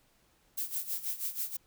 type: noise with tremolo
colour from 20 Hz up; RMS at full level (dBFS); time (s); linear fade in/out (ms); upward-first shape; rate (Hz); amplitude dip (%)
violet; -33; 0.57-1.57; 10; sine; 6.2; 80
effects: pink hiss -68 dBFS RMS until 1.66 s